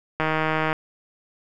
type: click train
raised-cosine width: 0.5 ms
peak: -8 dBFS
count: 84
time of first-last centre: 0.2-0.729 s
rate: 157 Hz
effects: none